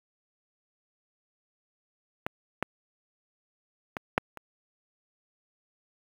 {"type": "clicks", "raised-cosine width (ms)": 0.5, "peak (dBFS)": [-14, -12, -16, -6, -25], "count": 5, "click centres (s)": [2.265, 2.626, 3.968, 4.179, 4.373], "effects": ["high-pass 80 Hz 12 dB/octave", "7-bit"]}